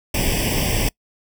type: noise with comb filter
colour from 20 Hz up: pink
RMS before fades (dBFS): -20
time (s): 0.14-0.89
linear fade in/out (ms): 5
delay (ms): 0.37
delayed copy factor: +1
effects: noise-tail reverb RT60 0.1 s tail -25 dB re dry